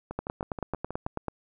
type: two click trains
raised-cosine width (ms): 1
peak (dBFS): -21 / -16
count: 7 / 11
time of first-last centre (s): 0.11-1.065 / 0.19-1.283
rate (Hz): 6.28 / 9.15
effects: none